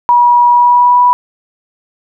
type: tone with pitch glide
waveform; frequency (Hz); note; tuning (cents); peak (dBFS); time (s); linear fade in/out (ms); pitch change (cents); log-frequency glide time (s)
sine; 965 to 981.9; B5 to B5; -40 to -10; -4; 0.09-1.13; 0; +30; 0.51-1.01
effects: none